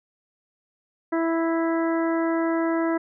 harmonic tone, 329.6 Hz, E4, in tune, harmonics 1 / 2 / 3 / 4 / 5 / 6, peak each -22 / -28 / -32 / -34 / -36 / -38 dBFS, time 1.12-2.98 s, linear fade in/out 10 ms, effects none

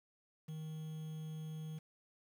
triangle tone with quantisation, 156.8 Hz, D#3, 14 cents sharp, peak -40 dBFS, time 0.48-1.79 s, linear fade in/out 10 ms, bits 10, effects none

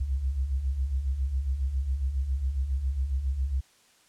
sine beating tone pair, 61.4 / 68.7 Hz, B1 / C#2, -9 / -15 cents, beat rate 7.3 Hz, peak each -33 / -26 dBFS, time 0-3.61 s, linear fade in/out 10 ms, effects white hiss -61 dBFS RMS until 4.08 s + low-pass 9000 Hz 12 dB/octave

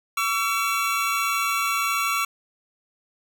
25% pulse tone pair together, 1132.7 / 1347 Hz, C#6 / E6, +37 / +37 cents, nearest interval minor third, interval 300 cents, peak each -21 dBFS, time 0.17-2.25 s, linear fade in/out 5 ms, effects none

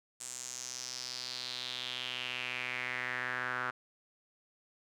sawtooth tone with band-pass filter sweep, 125.6 Hz, B2, 30 cents sharp, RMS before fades -39 dBFS, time 0.2-3.71 s, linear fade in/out 10 ms, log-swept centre 7800 to 1400 Hz, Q 4.2, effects none

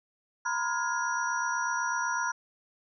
sine tone cluster, 947 / 1015 / 1416 / 1662 / 5800 Hz, A#5 / B5 / F6 / G#6 / F#8, +27 / +47 / +23 / +1 / -35 cents, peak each -34 / -33 / -31 / -38 / -38 dBFS, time 0.45-2.32 s, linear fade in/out 10 ms, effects none

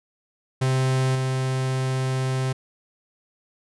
45% pulse tone with level steps, 130.81 Hz, C3, in tune, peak -19 / -22 dBFS, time 0.61-2.53 s, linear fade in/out 10 ms, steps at 1.15 s, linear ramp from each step 5 ms, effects resampled to 24000 Hz

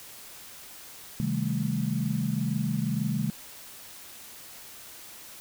sine chord, A half-diminished seventh, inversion first, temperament just, 132 / 158.4 / 198 / 220 Hz, C3 / Eb3 / G3 / A3, +16 / +31 / +18 / 0 cents, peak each -31 dBFS, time 1.2-3.3 s, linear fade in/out 0 ms, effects white hiss -46 dBFS RMS until 5.4 s

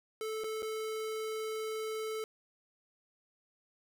square tone with dropouts, 437.4 Hz, A4, 10 cents flat, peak -36 dBFS, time 0.21-2.24 s, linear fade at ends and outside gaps 1 ms, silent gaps 0.437-0.442 / 0.622-0.628 s, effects none

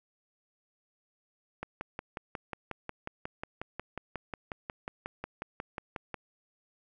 click train, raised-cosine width 0.5 ms, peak -21 dBFS, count 26, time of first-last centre 1.63-6.143 s, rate 5.54 Hz, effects none

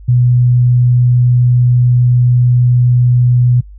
sine tone, 123.1 Hz, B2, 5 cents flat, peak -6 dBFS, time 0.08-3.61 s, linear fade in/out 10 ms, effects noise-tail reverb RT60 0.1 s tail -26 dB re dry + added 50 Hz sine -31 dBFS peak until 3.78 s

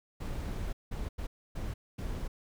brown noise bursts at uneven times, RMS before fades -36 dBFS, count 5, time 0.2-0.73 / 0.91-1.09 / 1.18-1.27 / 1.55-1.74 / 1.98-2.28 s, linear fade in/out 10 ms, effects none

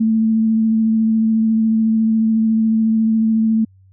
sine tone with vibrato, 221.8 Hz, A3, 14 cents sharp, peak -12 dBFS, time 0-3.65 s, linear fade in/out 10 ms, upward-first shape triangle, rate 14 Hz, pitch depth 18 cents each way, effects added 95 Hz sine -46 dBFS peak until 3.92 s

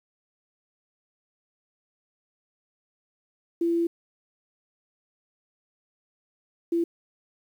sine tone bursts at uneven times, 338.1 Hz, E4, 44 cents sharp, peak -21 dBFS, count 2, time 3.61-3.87 / 6.72-6.84 s, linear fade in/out 5 ms, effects 9-bit

